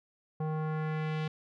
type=tone with low-pass filter sweep; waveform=square; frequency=155.7 Hz; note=D#3; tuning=2 cents sharp; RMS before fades=-33 dBFS; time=0.4-1.28 s; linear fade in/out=5 ms; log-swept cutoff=850 to 3400 Hz; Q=1.4; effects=none